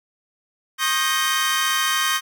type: tone cluster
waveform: sawtooth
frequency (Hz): 1083 / 1237 / 1578 / 1873 / 3081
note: C#6 / D#6 / G6 / A#6 / G7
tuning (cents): -41 / -10 / +11 / +8 / -31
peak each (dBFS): -22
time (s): 0.78-2.21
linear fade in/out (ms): 50
effects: none